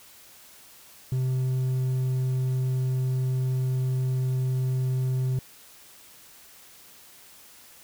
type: tone with hard clipping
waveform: sine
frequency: 129.3 Hz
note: C3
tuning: 20 cents flat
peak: -24 dBFS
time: 1.12-5.39 s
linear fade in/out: 2 ms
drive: 3 dB
effects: white hiss -51 dBFS RMS until 7.83 s